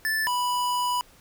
square tone pair in turn, 1756 / 985.5 Hz, A6 / B5, -4 / -4 cents, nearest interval minor seventh, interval 1000 cents, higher first, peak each -24 dBFS, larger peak neither, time 0.05-0.27 / 0.27-1.01 s, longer second, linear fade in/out 0 ms, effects pink hiss -55 dBFS RMS until 1.2 s

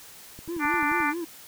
click train, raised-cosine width 3 ms, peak -30 dBFS, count 8, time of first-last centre 0.39-1.004 s, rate 11.4 Hz
triangle tone with vibrato, 317.1 Hz, D#4, 33 cents sharp, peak -27 dBFS, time 0.48-1.25 s, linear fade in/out 10 ms, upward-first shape sine, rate 4.6 Hz, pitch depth 170 cents each way
harmonic tone, 294.8 Hz, D4, 7 cents sharp, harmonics 3 / 4 / 5 / 6 / 7 / 8, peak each -28 / -29 / -30 / -31 / -31 / -32 dBFS, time 0.59-1.14 s, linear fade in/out 50 ms
effects white hiss -47 dBFS RMS until 1.47 s

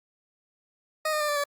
20% pulse tone with pitch steps, 622.3 / 609.8 / 597.6 / 585.7 / 574 Hz, D#5 / D#5 / D5 / D5 / D5, 0 / -35 / +30 / -5 / -40 cents, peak -20 dBFS, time 1.05-1.44 s, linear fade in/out 5 ms, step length 78 ms, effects Opus 48 kbps

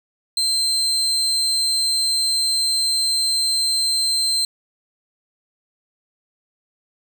35% pulse tone, 4124 Hz, C8, 26 cents flat, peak -16 dBFS, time 0.37-4.45 s, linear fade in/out 2 ms, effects none

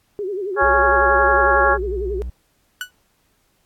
sine tone with vibrato, 389.9 Hz, G4, 9 cents flat, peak -22 dBFS, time 0.19-2.22 s, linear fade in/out 0 ms, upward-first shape sine, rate 11 Hz, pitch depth 130 cents each way
harmonic tone, 277.2 Hz, C#4, in tune, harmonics 2 / 3 / 4 / 5 / 6, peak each -19 / -19 / -19 / -19 / -19 dBFS, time 0.56-1.78 s, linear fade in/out 50 ms
triangle tone, 60.8 Hz, B1, 26 cents flat, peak -23 dBFS, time 0.62-2.3 s, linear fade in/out 5 ms
30% pulse tone with exponential decay, 1480 Hz, F#6, in tune, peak -18 dBFS, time 2.81-2.91 s, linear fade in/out 1 ms, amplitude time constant 21 ms
effects pink hiss -63 dBFS RMS until 3.65 s + AAC 64 kbps

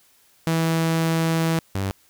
sawtooth tone pair in turn, 163.4 / 97.2 Hz, E3 / G2, -15 / -14 cents, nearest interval major sixth, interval 899 cents, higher first, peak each -15 / -19 dBFS, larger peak first, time 0.47-1.59 / 1.75-1.91 s, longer first, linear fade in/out 0 ms, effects white hiss -58 dBFS RMS until 2.09 s

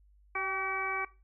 harmonic tone with a mistuned harmonic, 381.6 Hz, G4, 47 cents flat, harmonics 1 / 2 / 3 / 4 / 5 / 6, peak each -41 / -39 / -35 / -40 / -44 / -34 dBFS, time 0.35-1.05 s, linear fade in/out 5 ms, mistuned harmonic 2, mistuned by +38 cents, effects noise-tail reverb RT60 0.3 s tail -19 dB re dry + added 50 Hz sine -59 dBFS peak until 1.23 s

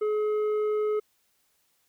triangle tone with tanh clipping, 424.5 Hz, G#4, 38 cents sharp, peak -25 dBFS, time 0.01-1 s, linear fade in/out 10 ms, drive 11 dB, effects white hiss -70 dBFS RMS until 1.88 s

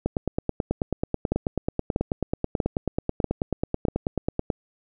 two click trains, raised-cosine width 2 ms, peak -10 / -9 dBFS, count 42 / 5, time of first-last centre 0.06-4.502 / 1.32-3.884 s, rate 9.23 / 1.56 Hz, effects none

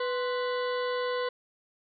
harmonic tone with a mistuned harmonic, 494.9 Hz, B4, 4 cents sharp, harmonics 1 / 2 / 3 / 4 / 6 / 7 / 8 / 9, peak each -29 / -35 / -39 / -41 / -45 / -46 / -47 / -48 dBFS, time 0-1.29 s, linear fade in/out 5 ms, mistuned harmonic 2, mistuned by +88 cents, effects none

